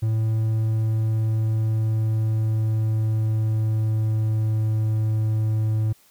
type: tone with pitch glide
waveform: triangle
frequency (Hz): 110.6 to 109.01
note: A2 to A2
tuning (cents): +9 to -16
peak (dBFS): -17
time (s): 0.02-5.93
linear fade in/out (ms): 10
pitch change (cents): -25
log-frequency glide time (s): 0.23-4.89
effects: white hiss -57 dBFS RMS until 6.1 s